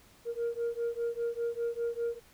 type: beating tone pair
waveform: sine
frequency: 466.2 / 471.2 Hz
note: A#4 / A#4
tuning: 0 / +19 cents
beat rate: 5 Hz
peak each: -32 / -32 dBFS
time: 0.25-2.2 s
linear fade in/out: 50 ms
effects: tanh soft clip ceiling -27 dBFS + pink hiss -60 dBFS RMS until 2.33 s